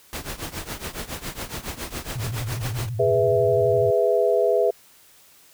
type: noise with tremolo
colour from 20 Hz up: pink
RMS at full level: -29 dBFS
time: 0.13-2.89 s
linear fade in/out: 0 ms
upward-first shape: triangle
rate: 7.2 Hz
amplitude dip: 90%
type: tone with vibrato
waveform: sine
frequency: 114.8 Hz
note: A#2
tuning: 26 cents flat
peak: -26 dBFS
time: 2.15-3.91 s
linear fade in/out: 10 ms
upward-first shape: square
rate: 12 Hz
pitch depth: 150 cents each way
type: chord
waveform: sine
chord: E major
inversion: first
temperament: just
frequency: 412 / 494.4 / 659.3 Hz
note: G#4 / B4 / E5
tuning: -14 / +2 / 0 cents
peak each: -21 dBFS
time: 2.99-4.71 s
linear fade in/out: 10 ms
effects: white hiss -53 dBFS RMS until 5.53 s